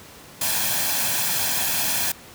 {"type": "noise with comb filter", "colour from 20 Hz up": "white", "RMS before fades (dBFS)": -23, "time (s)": [0.41, 2.12], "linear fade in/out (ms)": 5, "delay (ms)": 1.2, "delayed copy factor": 0.55, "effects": ["pink hiss -44 dBFS RMS until 2.34 s", "high-pass 80 Hz 12 dB/octave"]}